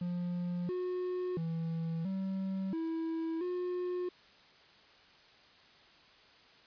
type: tone with pitch steps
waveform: triangle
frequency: 176.3 / 363.3 / 164.4 / 191.5 / 326.1 / 359.3 Hz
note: F3 / F#4 / E3 / G3 / E4 / F4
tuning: +17 / -32 / -4 / -40 / -19 / +49 cents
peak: -31 dBFS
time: 0.01-4.09 s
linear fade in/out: 5 ms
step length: 680 ms
effects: white hiss -60 dBFS RMS until 6.66 s + resampled to 11025 Hz